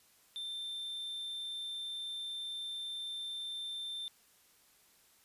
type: tone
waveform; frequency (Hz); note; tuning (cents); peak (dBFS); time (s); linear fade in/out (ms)
triangle; 3571; A7; +25; -37; 0.36-4.08; 0
effects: white hiss -66 dBFS RMS until 5.24 s + resampled to 32000 Hz